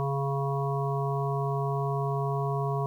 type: harmonic tone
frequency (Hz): 138.59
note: C#3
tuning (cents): 0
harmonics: 1 / 3 / 5 / 7 / 8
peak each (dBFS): -28 / -33 / -35 / -36 / -37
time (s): 0-2.86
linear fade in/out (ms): 0
effects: 10-bit